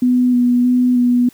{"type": "tone with vibrato", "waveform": "sine", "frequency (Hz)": 246.9, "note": "B3", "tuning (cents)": 0, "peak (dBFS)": -10, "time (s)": [0.02, 1.29], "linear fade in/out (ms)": 5, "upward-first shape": "square", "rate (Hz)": 1.6, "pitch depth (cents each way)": 15, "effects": ["white hiss -49 dBFS RMS until 1.33 s"]}